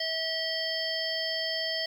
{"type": "harmonic tone with a mistuned harmonic", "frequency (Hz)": 647, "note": "E5", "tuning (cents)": -32, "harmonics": [1, 3, 5, 7, 8], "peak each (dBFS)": [-35, -35, -35, -35, -35], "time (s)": [0, 1.86], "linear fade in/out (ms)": 5, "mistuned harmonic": 5, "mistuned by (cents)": -36, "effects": ["9-bit"]}